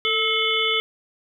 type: harmonic tone with a mistuned harmonic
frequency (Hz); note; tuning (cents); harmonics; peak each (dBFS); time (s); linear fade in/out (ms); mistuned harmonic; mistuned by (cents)
432.6; A4; -29; 1 / 3 / 5 / 7 / 8; -27 / -28 / -24 / -24 / -25; 0.05-0.8; 0; 1; +52
effects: 9-bit